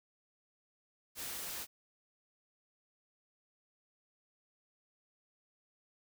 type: noise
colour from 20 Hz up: white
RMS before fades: -42 dBFS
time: 1.15-1.67 s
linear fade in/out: 50 ms
effects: none